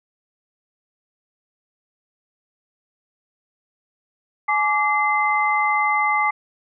sine tone cluster, 847 / 1165 / 2064 Hz, G#5 / D6 / C7, +34 / -14 / -24 cents, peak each -21 dBFS, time 4.48-6.31 s, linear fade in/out 10 ms, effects none

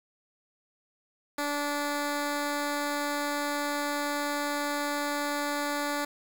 10% pulse tone, 290.2 Hz, D4, 21 cents flat, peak -20 dBFS, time 1.38-6.05 s, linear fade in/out 5 ms, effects 8-bit

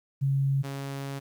sine / sawtooth tone pair in turn, 137.2 / 138.15 Hz, C#3 / C#3, -17 / -6 cents, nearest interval unison, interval 11 cents, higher second, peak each -22 / -29 dBFS, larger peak first, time 0.21-0.63 / 0.63-1.2 s, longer second, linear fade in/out 20 ms, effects 10-bit

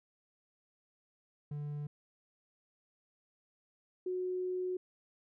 triangle / sine tone pair in turn, 146.83 / 366.3 Hz, D3 / F#4, 0 / -17 cents, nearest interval octave + major third, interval 1583 cents, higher second, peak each -35 / -33 dBFS, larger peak second, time 1.51-1.87 / 4.06-4.77 s, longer second, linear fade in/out 5 ms, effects none

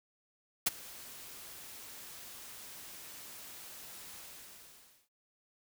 white noise with ADSR envelope, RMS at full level -26 dBFS, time 0.66-5.09 s, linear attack 11 ms, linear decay 20 ms, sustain -23 dB, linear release 930 ms, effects none

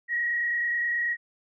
sine tone with frequency modulation, 1900 Hz, A#6, 33 cents sharp, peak -24 dBFS, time 0.08-1.17 s, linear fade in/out 50 ms, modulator 29.3 Hz, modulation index 0.97, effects none

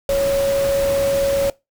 sine tone in noise, 554.4 Hz, C#5, in tune, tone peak -15 dBFS, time 0.09-1.5 s, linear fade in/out 2 ms, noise pink, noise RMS -28 dBFS, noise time 0.09-1.5 s, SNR +10 dB, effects noise-tail reverb RT60 0.2 s tail -20 dB re dry

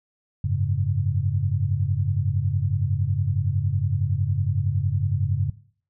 sine chord, F# suspended second, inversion none, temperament equal with one note detuned, 92.5 / 103.35 / 138.59 Hz, F#2 / G#2 / C#3, 0 / -8 / 0 cents, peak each -25 dBFS, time 0.44-5.5 s, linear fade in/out 5 ms, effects noise-tail reverb RT60 0.5 s tail -18 dB re dry

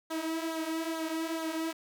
sawtooth tone with flanger, 323.5 Hz, E4, 32 cents flat, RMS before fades -34 dBFS, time 0.1-1.73 s, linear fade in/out 10 ms, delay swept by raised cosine 0.37 to 4.97 ms, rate 2.3 Hz, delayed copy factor -0.65, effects none

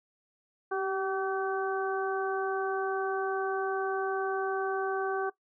harmonic tone with a mistuned harmonic, 382.5 Hz, G4, 42 cents flat, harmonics 1 / 2 / 3 / 4, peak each -31 / -34 / -36 / -37 dBFS, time 0.71-5.3 s, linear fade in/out 10 ms, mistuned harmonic 1, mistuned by +22 cents, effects noise-tail reverb RT60 0.1 s tail -18 dB re dry

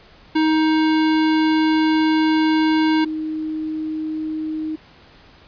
square / sine tone pair in turn, 314.1 / 312.5 Hz, D#4 / D#4, +16 / +8 cents, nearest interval unison, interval 8 cents, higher first, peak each -15 / -22 dBFS, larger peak first, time 0.35-3.05 / 3.05-4.76 s, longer first, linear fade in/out 10 ms, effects pink hiss -48 dBFS RMS until 5.47 s + resampled to 11025 Hz

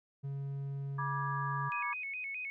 triangle tone, 138.7 Hz, C#3, 1 cent sharp, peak -34 dBFS, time 0.23-1.7 s, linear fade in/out 20 ms
sine chord, G# diminished, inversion first, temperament equal with one note detuned, 969.1 / 1174.7 / 1661.2 Hz, B5 / D6 / G#6, -33 / 0 / 0 cents, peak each -39 / -37 / -41 dBFS, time 0.98-1.94 s, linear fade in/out 10 ms
sine tone with vibrato, 2349 Hz, D7, in tune, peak -37 dBFS, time 1.72-2.5 s, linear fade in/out 0 ms, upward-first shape square, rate 4.8 Hz, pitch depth 110 cents each way
effects none

